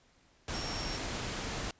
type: tone in noise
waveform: sine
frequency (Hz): 5510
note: F8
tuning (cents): -24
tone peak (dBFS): -41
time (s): 0.54-0.97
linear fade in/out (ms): 2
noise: pink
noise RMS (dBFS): -37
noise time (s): 0.48-1.71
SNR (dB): -7
effects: pink hiss -66 dBFS RMS until 1.79 s + resampled to 16000 Hz